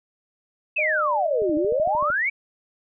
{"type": "exponential two-way sweep", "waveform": "sine", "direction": "down then up", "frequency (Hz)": [2700, 293.7, 2356], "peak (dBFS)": -20, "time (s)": [0.76, 2.3], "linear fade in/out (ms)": 10, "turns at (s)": 1.55}
{"type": "tone with vibrato", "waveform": "sine", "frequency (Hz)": 607, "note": "D#5", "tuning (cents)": -43, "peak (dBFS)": -25, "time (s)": [0.78, 2.11], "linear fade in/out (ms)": 10, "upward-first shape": "triangle", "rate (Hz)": 2.1, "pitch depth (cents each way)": 52}
{"type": "click train", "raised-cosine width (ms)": 3, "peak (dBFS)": -27, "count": 10, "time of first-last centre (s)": [1.42, 2.102], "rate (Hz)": 13.2}
{"effects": []}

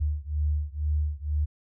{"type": "beating tone pair", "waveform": "sine", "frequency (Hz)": [74, 76.1], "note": ["D2", "D#2"], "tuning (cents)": [14, -38], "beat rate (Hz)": 2.1, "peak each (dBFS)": [-27, -28], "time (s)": [0, 1.46], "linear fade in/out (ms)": 20, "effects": []}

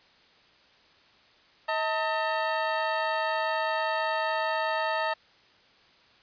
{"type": "tone pair together", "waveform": "25% pulse", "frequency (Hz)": [635.7, 899], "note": ["D#5", "A5"], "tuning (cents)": [37, 37], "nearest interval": "tritone", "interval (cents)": 600, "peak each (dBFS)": -25, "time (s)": [1.68, 5.14], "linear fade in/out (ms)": 10, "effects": ["white hiss -59 dBFS RMS until 6.22 s", "resampled to 11025 Hz"]}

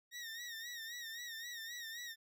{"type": "tone with vibrato", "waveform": "20% pulse", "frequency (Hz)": 1864.7, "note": "A#6", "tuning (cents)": 0, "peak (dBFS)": -39, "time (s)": [0.11, 2.16], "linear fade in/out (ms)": 50, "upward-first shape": "sine", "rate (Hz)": 3.8, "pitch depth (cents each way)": 78, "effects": []}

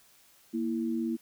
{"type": "tone pair together", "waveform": "sine", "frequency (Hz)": [233.3, 329.6], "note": ["A#3", "E4"], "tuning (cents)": [2, 0], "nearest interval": "tritone", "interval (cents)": 598, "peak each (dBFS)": [-30, -32], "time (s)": [0.53, 1.17], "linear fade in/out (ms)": 20, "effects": ["white hiss -61 dBFS RMS until 1.21 s"]}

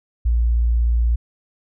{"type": "tone", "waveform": "sine", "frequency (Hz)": 58.27, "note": "A#1", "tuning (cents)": 0, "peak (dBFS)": -14, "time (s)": [0.25, 1.16], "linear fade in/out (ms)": 10, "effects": []}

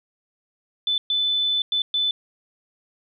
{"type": "tone bursts at uneven times", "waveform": "sine", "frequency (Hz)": 3507, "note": "A7", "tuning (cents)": -6, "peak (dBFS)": -19, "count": 4, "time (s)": [[0.87, 0.98], [1.1, 1.62], [1.72, 1.82], [1.94, 2.11]], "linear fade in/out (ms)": 2, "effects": []}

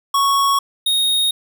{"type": "tone pair in turn", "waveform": "square", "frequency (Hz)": [1108.7, 3729], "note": ["C#6", "A#7"], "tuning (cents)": [0, 0], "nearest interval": "octave + major sixth", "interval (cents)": 2100, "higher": "second", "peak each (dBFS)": [-14, -15], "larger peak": "first", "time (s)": [[0.14, 0.59], [0.86, 1.31]], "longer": "neither", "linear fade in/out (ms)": 5, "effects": []}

